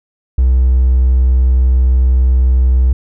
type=tone with hard clipping; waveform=triangle; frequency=63.5 Hz; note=B1; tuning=49 cents sharp; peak=-7 dBFS; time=0.38-2.93 s; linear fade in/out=5 ms; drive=3 dB; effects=none